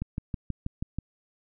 click train, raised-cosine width 5 ms, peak -18 dBFS, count 7, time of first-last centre 0.02-0.986 s, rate 6.21 Hz, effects none

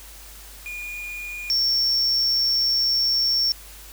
triangle tone pair in turn, 2434 / 5464 Hz, D#7 / F8, -39 / -39 cents, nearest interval octave + major second, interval 1400 cents, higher second, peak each -29 / -17 dBFS, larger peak second, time 0.66-1.5 / 1.5-3.52 s, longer second, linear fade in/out 0 ms, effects added 50 Hz sine -44 dBFS peak until 3.92 s + white hiss -44 dBFS RMS until 3.92 s

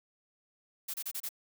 blue noise bursts, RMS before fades -37 dBFS, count 5, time 0.88-1.291 s, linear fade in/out 10 ms, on 59 ms, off 29 ms, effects none

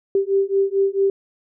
sine beating tone pair, 390 / 394.5 Hz, G4 / G4, -9 / +11 cents, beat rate 4.5 Hz, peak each -19 dBFS, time 0.15-1.1 s, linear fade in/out 2 ms, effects none

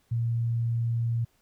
sine tone, 116.54 Hz, A#2, in tune, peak -24 dBFS, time 0.11-1.25 s, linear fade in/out 10 ms, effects pink hiss -68 dBFS RMS until 1.41 s

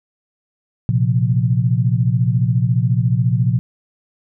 sine chord, Bb suspended second, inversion none, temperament equal, 116.54 / 130.81 / 174.61 Hz, Bb2 / C3 / F3, 0 / 0 / 0 cents, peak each -16 / -17 / -21 dBFS, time 0.89-3.59 s, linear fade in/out 0 ms, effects none

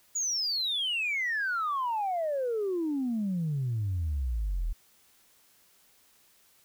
sine exponential sweep, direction down, 6930 to 37.29 Hz, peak -26 dBFS, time 0.15-4.73 s, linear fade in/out 10 ms, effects tanh soft clip ceiling -24 dBFS + white hiss -63 dBFS RMS until 6.64 s

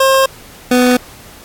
25% pulse tone pair in turn, 534 / 249 Hz, C5 / B3, +35 / +14 cents, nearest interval octave + minor second, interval 1321 cents, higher first, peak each -4 dBFS, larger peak neither, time 0-0.26 / 0.71-0.97 s, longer neither, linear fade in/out 5 ms, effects pink hiss -38 dBFS RMS until 1.44 s + AAC 64 kbps

